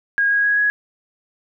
sine tone with pitch steps, 1634 / 1646.3 / 1658.7 / 1671.2 Hz, G#6 / G#6 / G#6 / G#6, -29 / -16 / -3 / +10 cents, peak -14 dBFS, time 0.18-0.7 s, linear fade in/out 0 ms, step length 130 ms, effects none

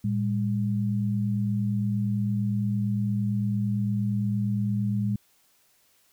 sine tone pair together, 113.35 / 202.1 Hz, A#2 / G#3, -48 / -47 cents, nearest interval minor seventh, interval 1001 cents, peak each -26 dBFS, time 0.04-5.16 s, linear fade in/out 5 ms, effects white hiss -64 dBFS RMS until 6.12 s

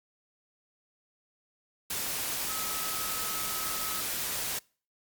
sine tone in noise, 1284 Hz, E6, 46 cents flat, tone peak -40 dBFS, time 2.49-4.01 s, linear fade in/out 5 ms, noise white, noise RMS -33 dBFS, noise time 1.9-4.59 s, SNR -10 dB, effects noise-tail reverb RT60 0.4 s tail -25 dB re dry + Opus 48 kbps

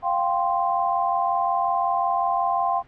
sine chord, F suspended second, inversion none, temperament equal, 698.5 / 784 / 1046.5 Hz, F5 / G5 / C6, 0 / 0 / 0 cents, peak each -24 dBFS, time 0.02-2.83 s, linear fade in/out 50 ms, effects pink hiss -52 dBFS RMS until 2.87 s + low-pass 2000 Hz 12 dB/octave

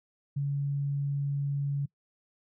sine tone, 141.3 Hz, C#3, 34 cents sharp, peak -27 dBFS, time 0.36-1.86 s, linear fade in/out 10 ms, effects noise-tail reverb RT60 0.1 s tail -23 dB re dry

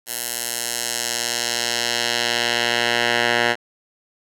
10% pulse tone with band-pass filter sweep, 119.1 Hz, A#2, 38 cents sharp, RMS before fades -22 dBFS, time 0.06-3.56 s, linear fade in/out 50 ms, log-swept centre 12000 to 1900 Hz, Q 0.94, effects none

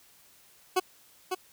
20% pulse tone with echo, 370 Hz, F#4, in tune, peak -17 dBFS, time 0.76-0.8 s, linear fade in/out 10 ms, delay 550 ms, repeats 1, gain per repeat -6 dB, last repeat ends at 1.35 s, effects white hiss -59 dBFS RMS until 1.52 s

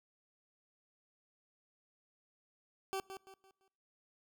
20% pulse tone with echo, 385.4 Hz, G4, 29 cents flat, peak -31 dBFS, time 2.93-3 s, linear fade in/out 0 ms, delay 170 ms, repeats 4, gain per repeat -9 dB, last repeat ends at 3.68 s, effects noise-tail reverb RT60 0.9 s tail -24 dB re dry

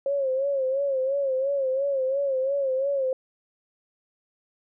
sine tone with vibrato, 541 Hz, C#5, 42 cents flat, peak -22 dBFS, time 0.06-3.13 s, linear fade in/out 2 ms, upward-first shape sine, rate 2.9 Hz, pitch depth 78 cents each way, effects none

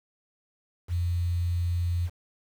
sine tone with quantisation, 87 Hz, F2, 6 cents flat, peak -24 dBFS, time 0.88-2.1 s, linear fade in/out 50 ms, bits 8, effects none

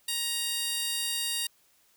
15% pulse tone with high-pass filter, 939 Hz, A#5, 12 cents sharp, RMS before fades -31 dBFS, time 0.08-1.47 s, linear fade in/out 5 ms, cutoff 4800 Hz, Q 0.89, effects white hiss -65 dBFS RMS until 1.96 s

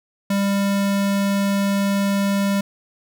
square tone, 198.8 Hz, G3, 25 cents sharp, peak -18 dBFS, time 0.3-2.61 s, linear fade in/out 5 ms, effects none

